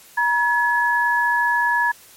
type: tone pair together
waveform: sine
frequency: 954.1 / 1700 Hz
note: A#5 / G#6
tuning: +40 / +40 cents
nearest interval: minor seventh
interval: 1000 cents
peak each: -19 / -18 dBFS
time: 0.17-1.92 s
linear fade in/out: 10 ms
effects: white hiss -47 dBFS RMS until 2.16 s + MP3 64 kbps